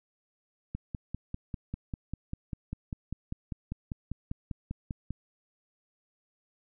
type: click train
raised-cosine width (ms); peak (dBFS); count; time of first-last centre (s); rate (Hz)
5; -22; 23; 0.75-5.106; 5.05
effects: none